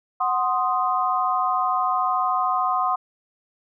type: chord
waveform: sine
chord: C diminished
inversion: second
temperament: equal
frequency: 740 / 1046.5 / 1244.5 Hz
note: Gb5 / C6 / Eb6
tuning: 0 / 0 / 0 cents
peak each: -24 / -23 / -24 dBFS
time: 0.2-2.96 s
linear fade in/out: 10 ms
effects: none